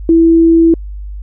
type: tone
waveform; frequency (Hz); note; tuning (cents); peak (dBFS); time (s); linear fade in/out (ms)
sine; 330.4; E4; +4; -4; 0.09-0.74; 2
effects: added 50 Hz sine -22 dBFS peak until 1.22 s